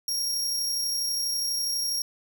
sawtooth tone with amplitude modulation, 5588 Hz, F8, in tune, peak -22 dBFS, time 0.08-2.02 s, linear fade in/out 2 ms, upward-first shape sine, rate 32.2 Hz, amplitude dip 25%, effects none

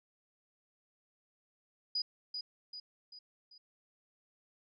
sine tone with echo, 4930 Hz, D#8, 17 cents flat, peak -31 dBFS, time 1.95-2.02 s, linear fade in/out 5 ms, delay 390 ms, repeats 4, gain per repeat -6 dB, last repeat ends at 3.58 s, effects none

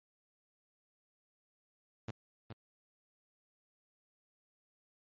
sawtooth tone with echo, 111.4 Hz, A2, 22 cents sharp, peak -34 dBFS, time 2.08-2.11 s, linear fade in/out 5 ms, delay 420 ms, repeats 1, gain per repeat -6 dB, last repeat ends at 2.53 s, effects low-pass 5000 Hz 12 dB/octave + MP3 32 kbps

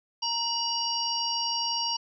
harmonic tone with a mistuned harmonic, 932.3 Hz, A#5, in tune, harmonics 1 / 3 / 5 / 6, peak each -32 / -34 / -31 / -31 dBFS, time 0.22-1.97 s, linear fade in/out 10 ms, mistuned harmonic 3, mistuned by +64 cents, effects none

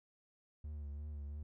triangle tone with vibrato, 73.42 Hz, D2, in tune, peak -40 dBFS, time 0.64-1.43 s, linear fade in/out 5 ms, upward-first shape triangle, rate 2.9 Hz, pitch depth 58 cents each way, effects none

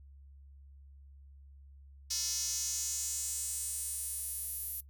square tone with high-pass filter sweep, 196 Hz, G3, in tune, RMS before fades -37 dBFS, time 2.1-4.81 s, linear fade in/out 10 ms, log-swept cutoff 5400 to 12000 Hz, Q 3.3, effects noise-tail reverb RT60 0.1 s tail -21 dB re dry + added 69 Hz sine -52 dBFS peak until 4.89 s

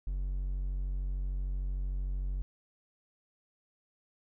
triangle tone, 46.61 Hz, F#1, 13 cents sharp, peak -29 dBFS, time 0.07-2.42 s, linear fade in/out 0 ms, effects none

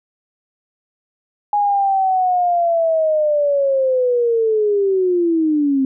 sine linear sweep, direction down, 830.6 to 262.5 Hz, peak -13 dBFS, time 1.53-5.85 s, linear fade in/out 2 ms, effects none

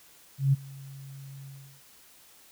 sine tone with ADSR envelope, 137 Hz, C#3, 20 cents flat, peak -17 dBFS, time 0.38-1.82 s, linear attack 150 ms, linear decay 23 ms, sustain -24 dB, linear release 350 ms, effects white hiss -56 dBFS RMS until 2.51 s

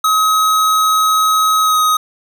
square tone with pitch glide, 1272 to 1256.7 Hz, D#6 to D#6, +38 to +17 cents, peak -11 dBFS, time 0.04-1.97 s, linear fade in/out 5 ms, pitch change -21 cents, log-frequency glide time 1.62-1.81 s, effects none

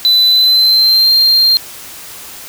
triangle tone with pitch glide, 4000 to 4187 Hz, B7 to C8, +21 to 0 cents, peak -5 dBFS, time 0.05-1.57 s, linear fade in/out 0 ms, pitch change +79 cents, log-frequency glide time 0.28-1.12 s, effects white hiss -31 dBFS RMS until 2.48 s

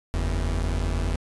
45% pulse tone pair together, 45.85 / 81.7 Hz, F#1 / E2, -15 / -15 cents, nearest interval minor seventh, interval 1000 cents, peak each -25 / -27 dBFS, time 0.14-1.16 s, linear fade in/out 0 ms, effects resampled to 24000 Hz

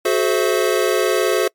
square chord, F# half-diminished seventh, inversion none, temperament equal with one note detuned, 370 / 429.2 / 523.3 / 659.3 Hz, F#4 / A4 / C5 / E5, 0 / -43 / 0 / 0 cents, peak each -20 / -20 / -22 / -24 dBFS, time 0.05-1.48 s, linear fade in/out 5 ms, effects noise-tail reverb RT60 0.1 s tail -26 dB re dry + MP3 96 kbps

